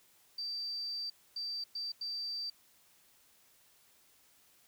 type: tone bursts at uneven times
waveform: sine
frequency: 4662 Hz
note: D8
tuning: 14 cents flat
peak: -36 dBFS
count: 4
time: 0.38-1.1 / 1.36-1.64 / 1.75-1.92 / 2.01-2.5 s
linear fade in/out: 5 ms
effects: white hiss -66 dBFS RMS until 4.67 s